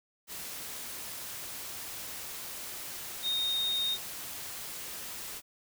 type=tone in noise; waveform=sine; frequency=3703 Hz; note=A#7; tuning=12 cents flat; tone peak=-28 dBFS; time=3.22-3.98 s; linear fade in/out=50 ms; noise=white; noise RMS=-41 dBFS; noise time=0.27-5.42 s; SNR=+10 dB; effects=none